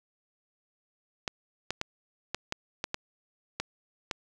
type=clicks; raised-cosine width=0.2 ms; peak=-13 dBFS; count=9; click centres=1.278 / 1.706 / 1.814 / 2.346 / 2.524 / 2.841 / 2.944 / 3.6 / 4.112 s; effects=none